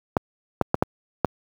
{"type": "clicks", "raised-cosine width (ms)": 1, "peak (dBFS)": -3, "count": 5, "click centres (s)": [0.168, 0.613, 0.744, 0.825, 1.247], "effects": ["high-pass 80 Hz 12 dB/octave", "7-bit"]}